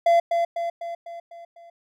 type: tone with echo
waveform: triangle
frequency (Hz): 681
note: F5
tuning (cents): -44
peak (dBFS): -12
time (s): 0.06-0.2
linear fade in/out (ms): 5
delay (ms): 250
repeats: 6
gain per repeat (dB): -5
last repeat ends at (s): 1.7
effects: none